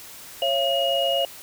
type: tone cluster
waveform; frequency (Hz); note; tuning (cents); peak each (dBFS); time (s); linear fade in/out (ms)
sine; 549 / 677 / 2878; C#5 / E5 / F#7; -17 / +46 / -49; -24; 0.42-1.25; 2
effects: white hiss -42 dBFS RMS until 1.42 s